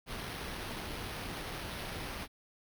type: noise with sample-and-hold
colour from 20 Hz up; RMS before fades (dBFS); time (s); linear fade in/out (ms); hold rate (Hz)
pink; -41; 0.06-2.28; 50; 7350
effects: none